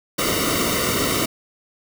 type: noise with comb filter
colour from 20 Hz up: pink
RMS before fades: -21 dBFS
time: 0.18-1.26 s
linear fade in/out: 10 ms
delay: 1.2 ms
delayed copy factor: -0.9
effects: none